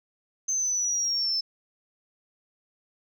sine linear sweep, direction down, 6272 to 5250 Hz, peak -23 dBFS, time 0.48-1.41 s, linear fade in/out 10 ms, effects tanh soft clip ceiling -19 dBFS

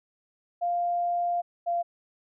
sine tone pair in turn, 698.5 / 690.9 Hz, F5 / F5, 0 / -19 cents, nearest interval unison, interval 19 cents, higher first, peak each -24 dBFS, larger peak neither, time 0.61-1.42 / 1.66-1.83 s, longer first, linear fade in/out 20 ms, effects none

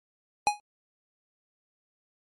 square tone with exponential decay, 830.6 Hz, G#5, in tune, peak -17 dBFS, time 0.47-0.6 s, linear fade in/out 0 ms, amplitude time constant 28 ms, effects MP3 48 kbps

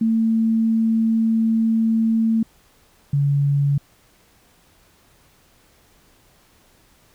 sine tone pair in turn, 224.5 / 141.69 Hz, A3 / C#3, +35 / +38 cents, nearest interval minor sixth, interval 797 cents, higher first, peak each -15 dBFS, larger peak neither, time 0.01-2.43 / 3.13-3.78 s, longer first, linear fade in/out 5 ms, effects pink hiss -56 dBFS RMS until 7.14 s

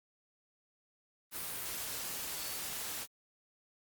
sine tone in noise, 4477 Hz, C#8, 16 cents sharp, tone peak -49 dBFS, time 2.35-2.6 s, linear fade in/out 50 ms, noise white, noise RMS -40 dBFS, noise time 1.31-3.07 s, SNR -12 dB, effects Opus 32 kbps

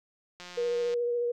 click train, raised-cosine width 0.2 ms, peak -27 dBFS, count 97, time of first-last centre 0.4-0.939 s, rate 178 Hz
sine tone with vibrato, 479.4 Hz, A#4, 48 cents sharp, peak -26 dBFS, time 0.57-1.32 s, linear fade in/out 10 ms, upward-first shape sine, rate 14 Hz, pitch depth 16 cents each way
effects none

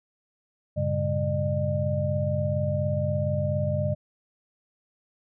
sine tone cluster, 96.1 / 113.2 / 140.3 / 200.1 / 604 Hz, G2 / A2 / C#3 / G3 / D5, -34 / +50 / +21 / +36 / +48 cents, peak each -28 / -36 / -28 / -34 / -28 dBFS, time 0.76-3.95 s, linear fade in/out 20 ms, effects none

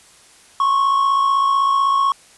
triangle tone pair together, 1046.5 / 1102.4 Hz, C6 / C#6, 0 / -10 cents, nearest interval minor second, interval 90 cents, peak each -22 / -12 dBFS, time 0.6-2.12 s, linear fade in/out 2 ms, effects white hiss -48 dBFS RMS until 2.37 s + resampled to 24000 Hz

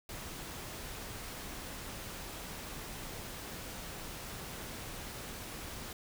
pink noise, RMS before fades -44 dBFS, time 0.09-5.93 s, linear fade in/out 2 ms, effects none

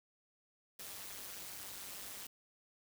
white noise with amplitude modulation, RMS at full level -44 dBFS, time 0.79-2.27 s, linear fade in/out 5 ms, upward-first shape sine, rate 198 Hz, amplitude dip 85%, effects none

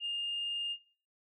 sine tone with frequency modulation, 2822 Hz, F7, 17 cents sharp, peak -32 dBFS, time 0-0.77 s, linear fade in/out 50 ms, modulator 21.5 Hz, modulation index 0.23, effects noise-tail reverb RT60 0.4 s tail -17 dB re dry + tanh soft clip ceiling -28 dBFS

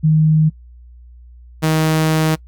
sine / sawtooth tone pair in turn, 156 / 157.72 Hz, D#3 / D#3, +5 / +24 cents, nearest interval unison, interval 19 cents, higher second, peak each -9 dBFS, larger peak neither, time 0.03-0.5 / 1.62-2.36 s, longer second, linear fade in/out 20 ms, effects noise-tail reverb RT60 0.1 s tail -24 dB re dry + added 60 Hz sine -38 dBFS peak until 2.47 s

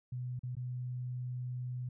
sine tone with dropouts, 124.9 Hz, B2, 20 cents sharp, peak -36 dBFS, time 0.12-1.89 s, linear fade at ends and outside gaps 5 ms, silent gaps 0.393-0.433 / 0.553-0.567 s, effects none

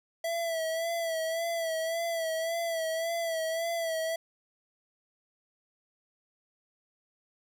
square tone with vibrato, 659.3 Hz, E5, in tune, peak -30 dBFS, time 0.24-4.16 s, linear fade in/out 5 ms, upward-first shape sine, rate 1.8 Hz, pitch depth 46 cents each way, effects none

